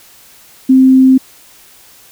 sine tone, 261.6 Hz, C4, in tune, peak -3 dBFS, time 0.69-1.18 s, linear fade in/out 10 ms, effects white hiss -42 dBFS RMS until 2.11 s

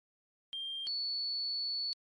sine tone pair in turn, 3187 / 4437 Hz, G7 / C#8, +28 / +1 cents, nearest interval tritone, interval 573 cents, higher second, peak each -36 / -31 dBFS, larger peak second, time 0.53-0.87 / 0.87-1.93 s, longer second, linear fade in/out 0 ms, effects tanh soft clip ceiling -31 dBFS + MP3 48 kbps

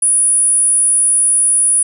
sine tone, 9790 Hz, D#9, 29 cents flat, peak -9 dBFS, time 0.02-1.83 s, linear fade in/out 5 ms, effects none

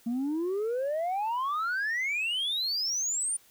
sine exponential sweep, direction up, 226.9 to 9390 Hz, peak -25 dBFS, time 0.06-3.37 s, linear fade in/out 10 ms, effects tanh soft clip ceiling -26 dBFS + white hiss -60 dBFS RMS until 3.5 s

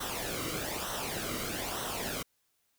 pink noise with flanger, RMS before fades -36 dBFS, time 0-2.23 s, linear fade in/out 10 ms, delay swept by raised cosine 0.42 to 1.19 ms, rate 1.1 Hz, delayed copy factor -0.65, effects white hiss -75 dBFS RMS until 2.78 s

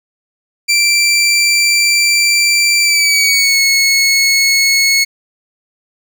20% pulse tone with pitch glide, 2349 to 2192 Hz, D7 to C#7, 0 to -20 cents, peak -4 dBFS, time 0.68-5.05 s, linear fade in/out 20 ms, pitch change -120 cents, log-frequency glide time 2.79-3.61 s, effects none

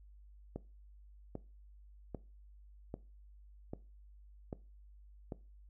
click train, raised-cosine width 2 ms, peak -27 dBFS, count 7, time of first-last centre 0.56-5.322 s, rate 1.26 Hz, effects noise-tail reverb RT60 0.3 s tail -19 dB re dry + added 50 Hz sine -55 dBFS peak until 5.69 s

